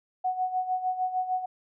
sine tone with tremolo, 740 Hz, F#5, in tune, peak -23 dBFS, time 0.24-1.46 s, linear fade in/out 10 ms, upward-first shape sine, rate 6.6 Hz, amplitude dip 70%, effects none

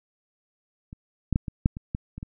clicks, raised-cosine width 5 ms, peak -27 / -10 / -9 / -19 / -6 / -22 / -15 / -24 / -22 dBFS, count 9, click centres 0.929 / 1.327 / 1.359 / 1.482 / 1.659 / 1.769 / 1.949 / 2.18 / 2.229 s, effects none

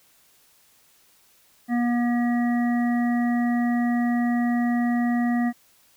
harmonic tone, 240 Hz, B3, 49 cents flat, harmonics 1 / 3 / 5 / 7 / 8, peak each -20 / -30 / -40 / -44 / -34 dBFS, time 1.68-5.53 s, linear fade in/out 50 ms, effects white hiss -59 dBFS RMS until 5.96 s

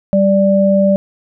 sine tone pair together, 195.99 / 587.3 Hz, G3 / D5, 0 / 0 cents, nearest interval octave + perfect fifth, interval 1900 cents, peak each -11 dBFS, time 0.13-0.96 s, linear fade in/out 0 ms, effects none

